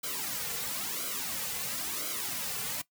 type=noise with flanger; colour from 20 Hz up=white; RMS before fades=-35 dBFS; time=0.03-2.82 s; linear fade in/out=10 ms; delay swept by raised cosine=1.1 to 3.2 ms; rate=0.98 Hz; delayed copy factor=-0.9; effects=noise-tail reverb RT60 0.1 s tail -18 dB re dry